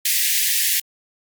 white high-pass noise, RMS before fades -19 dBFS, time 0.05-0.8 s, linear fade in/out 5 ms, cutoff 1700 Hz, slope 96 dB/octave, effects Opus 48 kbps

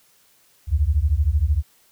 sine beating tone pair, 67.9 / 80.9 Hz, C#2 / E2, -35 / -32 cents, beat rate 13 Hz, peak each -19 dBFS, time 0.67-1.63 s, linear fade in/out 50 ms, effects white hiss -58 dBFS RMS until 1.91 s

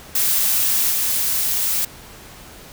blue noise with level steps, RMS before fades -18 / -20 dBFS, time 0.15-1.85 s, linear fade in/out 5 ms, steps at 0.9 s, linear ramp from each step 5 ms, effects pink hiss -41 dBFS RMS until 2.72 s

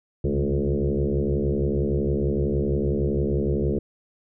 sine tone with frequency modulation, 138.59 Hz, C#3, in tune, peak -20 dBFS, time 0.24-3.79 s, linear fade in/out 5 ms, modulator 70.9 Hz, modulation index 4.8, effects none

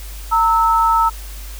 sine tone pair together, 915 / 1304.3 Hz, A#5 / E6, -32 / -19 cents, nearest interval tritone, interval 613 cents, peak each -14 dBFS, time 0.31-1.1 s, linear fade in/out 20 ms, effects added 50 Hz sine -29 dBFS peak until 1.59 s + white hiss -38 dBFS RMS until 1.59 s

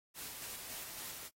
white noise with tremolo, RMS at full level -45 dBFS, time 0.14-1.3 s, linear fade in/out 50 ms, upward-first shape square, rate 3.6 Hz, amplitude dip 25%, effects noise-tail reverb RT60 0.1 s tail -22 dB re dry + AAC 48 kbps

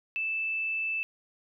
sine tone, 2637 Hz, E7, in tune, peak -28 dBFS, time 0.16-1.03 s, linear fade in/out 0 ms, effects none

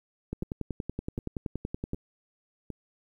two click trains, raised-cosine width 3 ms, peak -24 / -19 dBFS, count 4 / 18, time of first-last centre 0.43-2.703 / 0.33-1.934 s, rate 1.32 / 10.6 Hz, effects 10-bit

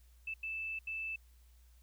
sine tone bursts at uneven times, 2637 Hz, E7, in tune, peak -37 dBFS, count 3, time 0.27-0.34 / 0.43-0.79 / 0.87-1.16 s, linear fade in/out 5 ms, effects added 60 Hz sine -59 dBFS peak until 1.82 s + white hiss -72 dBFS RMS until 1.82 s

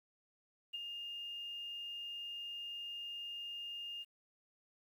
sine tone with ADSR envelope, 2823 Hz, F7, 18 cents sharp, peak -37 dBFS, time 0.73-4.05 s, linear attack 17 ms, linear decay 21 ms, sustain -5 dB, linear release 35 ms, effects 11-bit

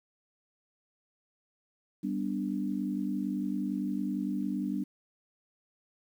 sine chord, G major, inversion none, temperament equal, 196 / 246.9 / 293.7 Hz, G3 / B3 / D4, 0 / 0 / 0 cents, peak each -33 / -35 / -34 dBFS, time 2.03-4.84 s, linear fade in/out 10 ms, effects 10-bit

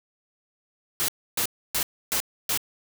white noise bursts, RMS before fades -25 dBFS, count 5, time 1-2.575 s, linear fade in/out 0 ms, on 83 ms, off 290 ms, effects none

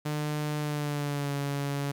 sawtooth tone with pitch glide, 149.9 to 141.57 Hz, D3 to C#3, +36 to +37 cents, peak -25 dBFS, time 0.05-1.92 s, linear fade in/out 10 ms, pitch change -99 cents, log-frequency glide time 0.59-1.34 s, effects 11-bit

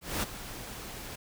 pink noise with ADSR envelope, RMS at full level -30 dBFS, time 0.01-1.16 s, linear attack 220 ms, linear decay 16 ms, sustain -12 dB, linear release 10 ms, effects none

